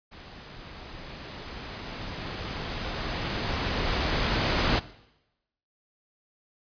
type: noise with level ramp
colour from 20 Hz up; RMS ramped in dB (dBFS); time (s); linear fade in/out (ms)
pink; -46 to -23; 0.11-4.8; 20
effects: noise-tail reverb RT60 0.9 s tail -18 dB re dry + resampled to 11025 Hz